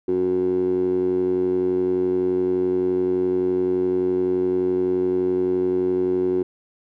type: tone with band-pass filter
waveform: 15% pulse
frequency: 91.7 Hz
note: F#2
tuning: 15 cents flat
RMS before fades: -21 dBFS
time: 0.08-6.43 s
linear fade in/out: 5 ms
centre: 360 Hz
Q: 6.6
effects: none